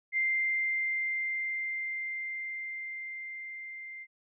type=tone with level ramp; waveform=sine; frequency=2093 Hz; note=C7; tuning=in tune; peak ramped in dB=-25 to -41 dBFS; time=0.12-4.07 s; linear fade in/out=50 ms; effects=none